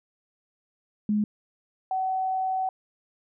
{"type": "tone pair in turn", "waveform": "sine", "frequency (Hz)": [210, 755.3], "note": ["G#3", "F#5"], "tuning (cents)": [19, 35], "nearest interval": "octave + minor seventh", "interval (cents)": 2216, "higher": "second", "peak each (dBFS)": [-21, -24], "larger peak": "first", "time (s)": [[1.09, 1.24], [1.91, 2.69]], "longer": "second", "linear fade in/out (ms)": 2, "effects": []}